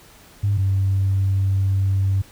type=tone pair in turn; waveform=sine; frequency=101.1 / 96.91 Hz; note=G#2 / G2; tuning=-46 / -19 cents; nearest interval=minor second; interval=73 cents; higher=first; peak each=-15 dBFS; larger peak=neither; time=0.43-0.58 / 0.58-2.22 s; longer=second; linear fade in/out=10 ms; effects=tanh soft clip ceiling -12 dBFS + pink hiss -48 dBFS RMS until 2.31 s